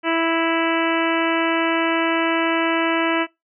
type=harmonic tone; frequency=329.6 Hz; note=E4; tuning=in tune; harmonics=1 / 2 / 3 / 4 / 5 / 6 / 7 / 8 / 9; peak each=-21 / -24 / -26 / -27 / -28 / -29 / -29 / -30 / -31 dBFS; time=0.03-3.27 s; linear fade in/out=50 ms; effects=noise-tail reverb RT60 0.2 s tail -23 dB re dry